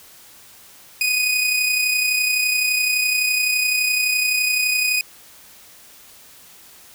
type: tone with amplitude modulation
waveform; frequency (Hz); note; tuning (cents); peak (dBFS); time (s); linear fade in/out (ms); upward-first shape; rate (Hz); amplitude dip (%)
sawtooth; 2489; D#7; 0; -12; 1.01-5.01; 2; sine; 31.8; 40
effects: white hiss -46 dBFS RMS until 6.94 s